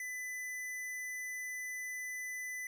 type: tone with hard clipping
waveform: sine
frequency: 2002 Hz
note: B6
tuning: 23 cents sharp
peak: -40 dBFS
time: 0-2.67 s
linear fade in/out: 2 ms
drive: 18 dB
effects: none